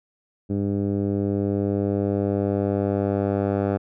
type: tone with low-pass filter sweep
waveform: 10% pulse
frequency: 100 Hz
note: G2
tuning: 35 cents sharp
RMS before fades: -23 dBFS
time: 0.49-3.78 s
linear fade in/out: 20 ms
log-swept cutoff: 300 to 910 Hz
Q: 1.1
effects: none